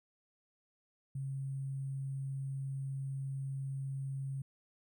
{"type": "tone with sample-and-hold", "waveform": "sine", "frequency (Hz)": 135.8, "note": "C#3", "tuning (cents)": -35, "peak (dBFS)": -36, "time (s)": [1.15, 4.42], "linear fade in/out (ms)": 5, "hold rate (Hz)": 8820, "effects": []}